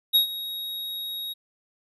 square tone with ADSR envelope, 3781 Hz, A#7, 24 cents sharp, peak -15 dBFS, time 0.13-1.34 s, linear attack 24 ms, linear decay 110 ms, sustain -16 dB, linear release 21 ms, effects resampled to 32000 Hz

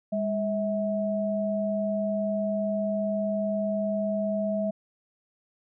sine tone pair together, 203.7 / 646.1 Hz, G#3 / E5, -33 / -35 cents, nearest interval octave + minor sixth, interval 1998 cents, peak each -28 / -27 dBFS, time 0.12-4.71 s, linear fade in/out 10 ms, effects none

